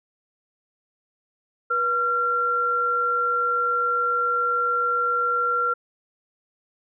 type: tone pair together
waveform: sine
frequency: 485.8 / 1373 Hz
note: B4 / F6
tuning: -29 / -30 cents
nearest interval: octave + tritone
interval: 1799 cents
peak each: -29 / -20 dBFS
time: 1.7-5.74 s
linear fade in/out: 10 ms
effects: none